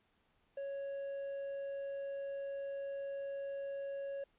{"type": "tone with quantisation", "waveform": "triangle", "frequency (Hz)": 554.4, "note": "C#5", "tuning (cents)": 0, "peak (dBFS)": -37, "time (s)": [0.57, 4.24], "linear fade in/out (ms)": 5, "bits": 11, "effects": ["pink hiss -75 dBFS RMS until 4.38 s", "resampled to 8000 Hz"]}